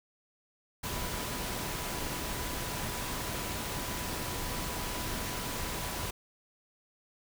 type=tone in noise; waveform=sine; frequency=987.8 Hz; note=B5; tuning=in tune; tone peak=-46 dBFS; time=0.83-6.11 s; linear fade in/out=10 ms; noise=pink; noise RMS=-36 dBFS; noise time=0.83-6.11 s; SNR=-13 dB; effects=none